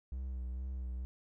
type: tone with vibrato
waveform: triangle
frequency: 63.6 Hz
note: C2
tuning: 48 cents flat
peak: -35 dBFS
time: 0.12-1.05 s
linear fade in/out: 0 ms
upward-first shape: sine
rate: 2.2 Hz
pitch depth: 43 cents each way
effects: none